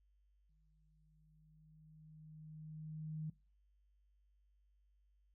sine tone with exponential growth, 155.56 Hz, D#3, in tune, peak -39 dBFS, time 0.49-3.3 s, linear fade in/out 5 ms, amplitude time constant 610 ms, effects noise-tail reverb RT60 0.3 s tail -20 dB re dry + added 50 Hz sine -70 dBFS peak until 5.34 s

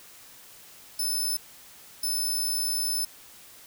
15% pulse tone bursts at uneven times, 5270 Hz, E8, 1 cent flat, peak -20 dBFS, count 2, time 0.99-1.37 / 2.03-3.05 s, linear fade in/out 5 ms, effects white hiss -50 dBFS RMS until 3.66 s

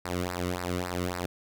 sawtooth tone with flanger, 89.4 Hz, F2, 41 cents sharp, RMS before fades -32 dBFS, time 0.05-1.26 s, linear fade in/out 5 ms, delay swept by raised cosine 0.3 to 1.24 ms, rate 3.6 Hz, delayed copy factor -0.85, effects none

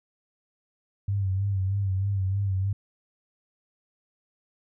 sine tone with vibrato, 97.3 Hz, G2, 12 cents flat, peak -23 dBFS, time 1.08-2.73 s, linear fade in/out 5 ms, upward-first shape sine, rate 3.2 Hz, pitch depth 56 cents each way, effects none

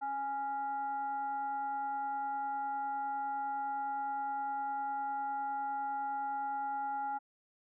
sine tone with frequency modulation, 830.6 Hz, G#5, in tune, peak -33 dBFS, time 0.01-7.19 s, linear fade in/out 20 ms, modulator 557 Hz, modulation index 0.54, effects high-pass 400 Hz 12 dB/octave

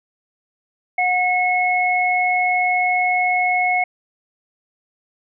sine tone pair together, 728.1 / 2183 Hz, F#5 / C#7, -28 / -27 cents, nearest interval octave + perfect fifth, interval 1901 cents, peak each -18 dBFS, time 0.98-3.84 s, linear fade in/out 5 ms, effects none

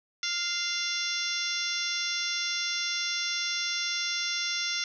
harmonic tone with a mistuned harmonic, 694 Hz, F5, 11 cents flat, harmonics 2 / 3 / 4 / 5 / 6 / 7 / 8 / 9, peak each -38 / -35 / -39 / -35 / -39 / -39 / -33 / -39 dBFS, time 0.23-4.84 s, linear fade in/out 2 ms, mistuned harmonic 2, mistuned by +18 cents, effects none

